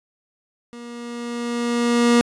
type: tone with level ramp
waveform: 30% pulse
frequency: 238 Hz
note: A#3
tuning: 36 cents sharp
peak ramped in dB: -33 to -9 dBFS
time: 0.73-2.21 s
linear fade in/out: 0 ms
effects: resampled to 22050 Hz